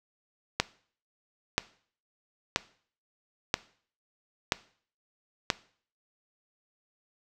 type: click train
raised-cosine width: 0.2 ms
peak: -5 dBFS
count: 6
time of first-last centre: 0.6-5.502 s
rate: 1.02 Hz
effects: noise-tail reverb RT60 0.5 s tail -19 dB re dry